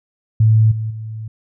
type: tone with level steps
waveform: sine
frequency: 110 Hz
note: A2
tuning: in tune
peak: -8 / -19 / -25 dBFS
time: 0.4-1.28 s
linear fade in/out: 5 ms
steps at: 0.71 / 0.9 s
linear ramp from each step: 10 ms
effects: none